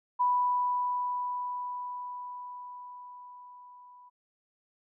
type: tone with level ramp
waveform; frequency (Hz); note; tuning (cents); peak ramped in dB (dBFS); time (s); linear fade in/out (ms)
sine; 987.8; B5; 0; -22 to -51; 0.19-4.1; 20
effects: none